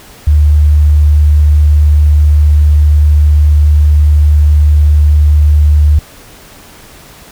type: tone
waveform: sine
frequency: 74.6 Hz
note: D2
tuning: 28 cents sharp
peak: -3 dBFS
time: 0.27-5.99 s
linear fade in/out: 5 ms
effects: pink hiss -36 dBFS RMS until 7.31 s